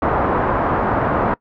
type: low-pass noise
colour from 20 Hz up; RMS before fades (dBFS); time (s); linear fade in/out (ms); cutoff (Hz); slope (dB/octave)
white; -18; 0.02-1.34; 2; 1200; 24
effects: noise-tail reverb RT60 0.1 s tail -22 dB re dry